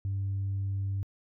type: tone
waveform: sine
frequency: 98 Hz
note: G2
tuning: in tune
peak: -27 dBFS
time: 0.05-1.03 s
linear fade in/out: 0 ms
effects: tanh soft clip ceiling -26 dBFS